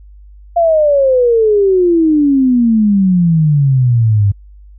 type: exponential sweep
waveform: sine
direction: down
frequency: 694 to 98 Hz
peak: -7 dBFS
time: 0.56-4.32 s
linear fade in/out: 10 ms
effects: added 50 Hz sine -35 dBFS peak until 4.78 s